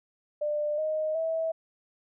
sine tone with pitch steps, 596 / 622 / 649.2 Hz, D5 / D#5 / E5, +25 / -1 / -27 cents, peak -26 dBFS, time 0.41-1.52 s, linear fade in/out 10 ms, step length 370 ms, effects none

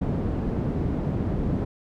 white low-pass noise, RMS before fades -26 dBFS, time 0.01-1.65 s, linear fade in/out 10 ms, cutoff 240 Hz, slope 12 dB/octave, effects none

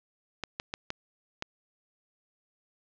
clicks, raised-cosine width 0.2 ms, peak -15 dBFS, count 5, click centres 0.437 / 0.599 / 0.739 / 0.904 / 1.424 s, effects low-pass 5000 Hz 12 dB/octave

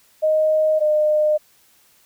sine tone pair in turn, 622.3 / 608.1 Hz, D#5 / D#5, 0 / -40 cents, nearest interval unison, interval 40 cents, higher first, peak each -14 dBFS, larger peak neither, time 0.22-0.8 / 0.8-1.38 s, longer neither, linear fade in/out 20 ms, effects white hiss -56 dBFS RMS until 2.05 s

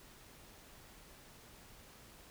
silence, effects pink hiss -58 dBFS RMS until 2.3 s

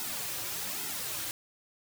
white noise with flanger, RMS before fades -36 dBFS, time 0-1.31 s, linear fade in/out 0 ms, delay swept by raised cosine 1.7 to 4.7 ms, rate 1.2 Hz, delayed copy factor -1, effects none

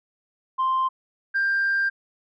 sine tone pair in turn, 1046.5 / 1589.2 Hz, C6 / G6, 0 / +23 cents, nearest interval perfect fifth, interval 723 cents, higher second, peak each -18 dBFS, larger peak neither, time 0.58-0.89 / 1.34-1.9 s, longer second, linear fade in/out 20 ms, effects tanh soft clip ceiling -17 dBFS

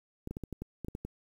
clicks, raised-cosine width 3 ms, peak -25 dBFS, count 10, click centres 0.274 / 0.31 / 0.369 / 0.437 / 0.527 / 0.62 / 0.847 / 0.884 / 0.951 / 1.05 s, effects 9-bit

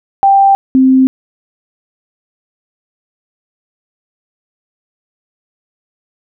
sine tone pair in turn, 787 / 261.7 Hz, G5 / C4, +7 / 0 cents, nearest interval octave + perfect fifth, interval 1907 cents, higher first, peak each -4 dBFS, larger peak neither, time 0.23-0.55 / 0.75-1.07 s, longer neither, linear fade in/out 0 ms, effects none

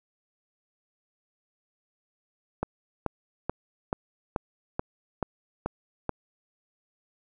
click train, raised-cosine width 1 ms, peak -13 dBFS, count 9, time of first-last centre 2.63-6.093 s, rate 2.31 Hz, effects none

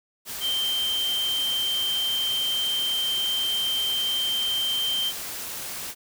sine tone in noise, 3136 Hz, G7, in tune, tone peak -23 dBFS, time 0.4-5.13 s, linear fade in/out 50 ms, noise white, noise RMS -34 dBFS, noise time 0.25-5.95 s, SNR +8 dB, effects none

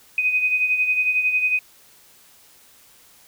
sine beating tone pair, 2500 / 2511 Hz, D#7 / D#7, +8 / +15 cents, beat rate 11 Hz, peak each -18 / -26 dBFS, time 0.18-1.59 s, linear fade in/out 2 ms, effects white hiss -52 dBFS RMS until 3.27 s

